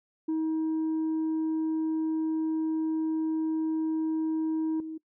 sine tone with level steps, 317.6 Hz, D#4, 36 cents sharp, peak -23 / -34 dBFS, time 0.28-4.98 s, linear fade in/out 10 ms, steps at 4.8 s, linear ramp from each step 2 ms, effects noise-tail reverb RT60 0.1 s tail -22 dB re dry + tanh soft clip ceiling -25 dBFS

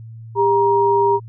sine tone pair together, 400.5 / 945 Hz, G4 / A#5, +37 / +23 cents, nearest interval octave + minor third, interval 1486 cents, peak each -15 dBFS, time 0.35-1.2 s, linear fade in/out 50 ms, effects added 113 Hz sine -33 dBFS peak until 1.28 s

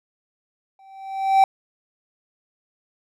triangle tone with exponential growth, 775 Hz, G5, 20 cents flat, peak -7 dBFS, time 0.79-1.44 s, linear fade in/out 2 ms, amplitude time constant 140 ms, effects none

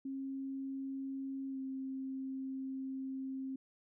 sine tone with pitch glide, 270 to 265.7 Hz, C#4 to C4, -45 to +27 cents, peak -38 dBFS, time 0.05-3.56 s, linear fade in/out 5 ms, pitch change -28 cents, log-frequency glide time 1.49-1.58 s, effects none

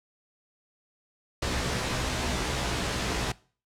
pink noise with comb filter, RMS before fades -29 dBFS, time 1.42-3.32 s, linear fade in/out 5 ms, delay 16 ms, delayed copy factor +0.85, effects noise-tail reverb RT60 0.4 s tail -21 dB re dry + low-pass 7000 Hz 12 dB/octave

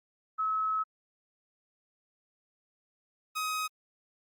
sine / sawtooth tone pair in turn, 1290 / 1262 Hz, E6 / D#6, -38 / +24 cents, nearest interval unison, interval 38 cents, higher first, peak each -27 dBFS, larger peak neither, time 0.38-0.84 / 3.35-3.68 s, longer first, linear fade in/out 20 ms, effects Opus 24 kbps

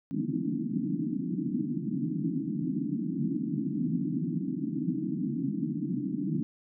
white band-pass noise, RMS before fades -31 dBFS, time 0.11-6.43 s, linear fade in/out 0 ms, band 140 to 320 Hz, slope 96 dB/octave, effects none

